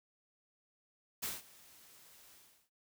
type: noise with ADSR envelope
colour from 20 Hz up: white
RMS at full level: -37 dBFS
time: 1.22-2.7 s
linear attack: 16 ms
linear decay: 180 ms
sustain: -23 dB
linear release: 370 ms
effects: none